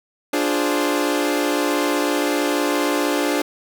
sawtooth chord, D half-diminished seventh, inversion none, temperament equal, 293.7 / 349.2 / 415.3 / 523.3 Hz, D4 / F4 / Ab4 / C5, 0 / 0 / 0 / 0 cents, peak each -17 / -21 / -22 / -22 dBFS, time 0.33-3.42 s, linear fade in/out 5 ms, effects none

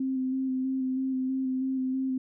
sine tone with vibrato, 261.6 Hz, C4, in tune, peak -26 dBFS, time 0-2.18 s, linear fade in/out 5 ms, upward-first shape square, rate 3.1 Hz, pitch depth 16 cents each way, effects none

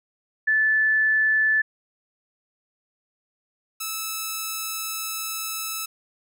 sine / 5% pulse tone pair in turn, 1745 / 1307.3 Hz, A6 / E6, -15 / -15 cents, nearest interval perfect fourth, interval 500 cents, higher first, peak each -17 / -16 dBFS, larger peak second, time 0.47-1.62 / 3.8-5.86 s, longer second, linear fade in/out 10 ms, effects none

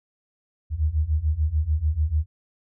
sine beating tone pair, 73.42 / 80.22 Hz, D2 / E2, 0 / -47 cents, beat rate 6.8 Hz, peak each -24 / -22 dBFS, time 0.7-2.26 s, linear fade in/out 50 ms, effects none

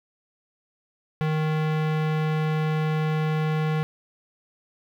square tone with low-pass filter, 155.56 Hz, D#3, in tune, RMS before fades -24 dBFS, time 1.21-3.83 s, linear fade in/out 0 ms, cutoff 2600 Hz, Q 0.99, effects 8-bit

